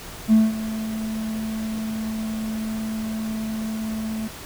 triangle tone with ADSR envelope, 219.6 Hz, A3, 3 cents flat, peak -7 dBFS, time 0.28-4.28 s, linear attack 48 ms, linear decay 190 ms, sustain -16 dB, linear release 10 ms, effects tanh soft clip ceiling -7 dBFS + pink hiss -38 dBFS RMS until 4.45 s

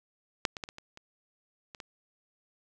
clicks, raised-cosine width 0.2 ms, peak -8 / -21 / -18 / -27 / -27 / -30 / -27 / -24 dBFS, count 8, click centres 0.452 / 0.568 / 0.638 / 0.689 / 0.784 / 0.974 / 1.748 / 1.802 s, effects none

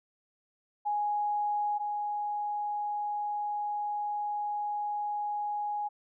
sine tone pair in turn, 830.6 / 830.6 Hz, G#5 / G#5, 0 / 0 cents, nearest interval unison, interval 0 cents, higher neither, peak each -27 / -30 dBFS, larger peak first, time 0.85-1.79 / 1.79-5.89 s, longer second, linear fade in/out 20 ms, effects none

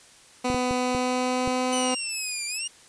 15% pulse tone with pitch glide, 250.4 to 254 Hz, B3 to B3, +24 to +49 cents, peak -17 dBFS, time 0.44-1.95 s, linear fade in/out 10 ms, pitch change +25 cents, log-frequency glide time 0.74-1.61 s
clicks, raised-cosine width 3 ms, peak -18 dBFS, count 5, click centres 0.501 / 0.546 / 0.71 / 0.949 / 1.476 s
5% pulse exponential two-way sweep, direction down then up, 3023 to 2347 to 2888 Hz, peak -18 dBFS, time 1.72-2.68 s, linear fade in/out 10 ms, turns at 2.46 s
effects white hiss -52 dBFS RMS until 2.88 s + resampled to 22050 Hz

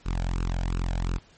sawtooth tone with flanger, 43.65 Hz, F1, in tune, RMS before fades -27 dBFS, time 0.05-1.19 s, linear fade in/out 20 ms, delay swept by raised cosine 0.74 to 1.31 ms, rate 2.8 Hz, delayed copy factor +0.7, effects pink hiss -57 dBFS RMS until 1.37 s + MP3 32 kbps

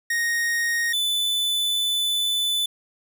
45% pulse tone pair in turn, 1864.7 / 3498 Hz, A#6 / A7, 0 / -11 cents, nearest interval major seventh, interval 1089 cents, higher second, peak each -21 dBFS, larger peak neither, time 0.1-0.93 / 0.93-2.66 s, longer second, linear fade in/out 5 ms, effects none

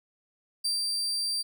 35% pulse tone with ADSR envelope, 4699 Hz, D8, in tune, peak -24 dBFS, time 0.64-1.43 s, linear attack 13 ms, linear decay 150 ms, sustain -2 dB, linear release 21 ms, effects none

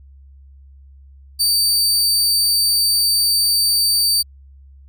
sawtooth tone, 4613 Hz, D8, 32 cents flat, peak -11 dBFS, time 1.39-4.23 s, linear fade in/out 20 ms, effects added 68 Hz sine -41 dBFS peak until 4.88 s

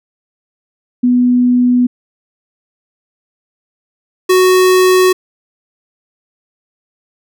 sine / square tone pair in turn, 246.9 / 369.9 Hz, B3 / F#4, 0 / 0 cents, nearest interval perfect fifth, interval 700 cents, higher second, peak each -7 dBFS, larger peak neither, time 1.03-1.87 / 4.29-5.13 s, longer neither, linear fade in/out 10 ms, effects none

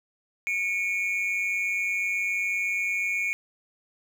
triangle tone pair together, 2217 / 2409 Hz, C#7 / D7, 0 / +43 cents, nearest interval minor second, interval 143 cents, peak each -26 dBFS, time 0.47-3.33 s, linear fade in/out 0 ms, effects none

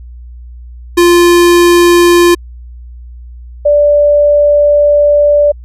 square / sine tone pair in turn, 347.8 / 584.9 Hz, F4 / D5, -7 / -7 cents, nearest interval major sixth, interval 900 cents, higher second, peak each -4 dBFS, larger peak neither, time 0.97-2.35 / 3.65-5.52 s, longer second, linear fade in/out 10 ms, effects added 60 Hz sine -27 dBFS peak until 5.64 s + resampled to 32000 Hz

